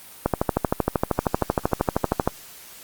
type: click train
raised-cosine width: 1 ms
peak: -4 dBFS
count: 27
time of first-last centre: 0.26-2.276 s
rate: 12.9 Hz
effects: white hiss -44 dBFS RMS until 2.83 s + Opus 32 kbps